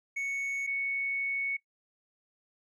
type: tone pair in turn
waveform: triangle / sine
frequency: 2217 / 2217 Hz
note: C#7 / C#7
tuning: 0 / 0 cents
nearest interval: unison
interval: 0 cents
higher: neither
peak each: -29 / -29 dBFS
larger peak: neither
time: 0.16-0.67 / 0.67-1.57 s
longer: second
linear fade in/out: 10 ms
effects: noise-tail reverb RT60 0.1 s tail -21 dB re dry + resampled to 24000 Hz